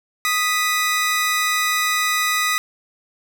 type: tone pair together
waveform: sawtooth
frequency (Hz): 1244.5 / 1975.5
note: D#6 / B6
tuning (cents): 0 / 0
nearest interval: minor sixth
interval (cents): 800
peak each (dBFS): -17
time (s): 0.25-2.58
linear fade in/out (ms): 0
effects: none